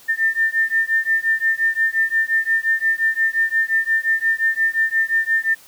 sine beating tone pair, 1796 / 1801.7 Hz, A6 / A6, +35 / +41 cents, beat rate 5.7 Hz, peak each -19 dBFS, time 0.08-5.55 s, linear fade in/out 20 ms, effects white hiss -47 dBFS RMS until 5.67 s

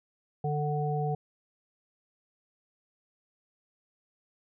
harmonic tone, 148.4 Hz, D3, 18 cents sharp, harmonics 1 / 3 / 5, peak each -29 / -34 / -33 dBFS, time 0.44-1.15 s, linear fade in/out 5 ms, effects none

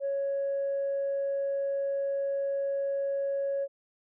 sine tone, 554.4 Hz, C#5, in tune, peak -26 dBFS, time 0-3.68 s, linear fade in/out 50 ms, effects tanh soft clip ceiling -24 dBFS

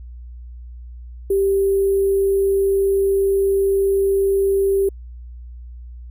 sine tone with sample-and-hold, 392 Hz, G4, in tune, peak -14 dBFS, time 1.3-4.89 s, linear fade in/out 5 ms, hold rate 11025 Hz, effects added 60 Hz sine -33 dBFS peak until 6.1 s

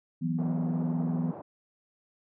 sine chord, E suspended second, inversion none, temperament equal, 164.81 / 185 / 246.9 Hz, E3 / F#3 / B3, 0 / 0 / 0 cents, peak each -29 / -35 / -31 dBFS, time 0.21-1.32 s, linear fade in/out 20 ms
white band-pass noise, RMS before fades -43 dBFS, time 0.38-1.42 s, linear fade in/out 10 ms, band 110 to 820 Hz, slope 24 dB/octave
effects none

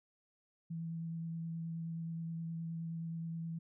sine tone with vibrato, 165 Hz, E3, 2 cents sharp, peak -38 dBFS, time 0.7-3.59 s, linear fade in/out 10 ms, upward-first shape sine, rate 9.5 Hz, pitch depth 12 cents each way, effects none

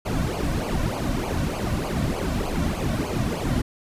brown noise with flanger, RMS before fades -25 dBFS, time 0.05-3.62 s, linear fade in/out 10 ms, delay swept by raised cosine 0.53 to 2.43 ms, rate 3.3 Hz, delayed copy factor -0.8, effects resampled to 32000 Hz

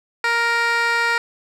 15% pulse tone with band-pass filter, 467.5 Hz, A#4, 5 cents sharp, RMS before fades -19 dBFS, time 0.24-1.18 s, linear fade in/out 2 ms, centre 2100 Hz, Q 1.1, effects none

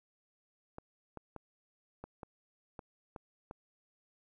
clicks, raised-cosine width 1 ms, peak -30 dBFS, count 8, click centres 0.784 / 1.173 / 1.363 / 2.04 / 2.232 / 2.792 / 3.162 / 3.511 s, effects 12-bit

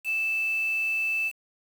sine tone with quantisation, 2637 Hz, E7, in tune, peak -24 dBFS, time 0.04-1.32 s, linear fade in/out 50 ms, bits 7, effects none

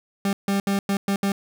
40% pulse tone bursts at uneven times, 198.1 Hz, G3, 18 cents sharp, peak -19 dBFS, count 6, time 0.25-0.33 / 0.48-0.6 / 0.67-0.79 / 0.89-0.97 / 1.08-1.16 / 1.23-1.32 s, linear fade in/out 2 ms, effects none

